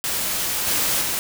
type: noise with level steps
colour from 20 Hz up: white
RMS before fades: -24 / -21 / -24 dBFS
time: 0.04-1.19 s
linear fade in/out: 0 ms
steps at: 0.66 / 1.01 s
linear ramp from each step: 20 ms
effects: none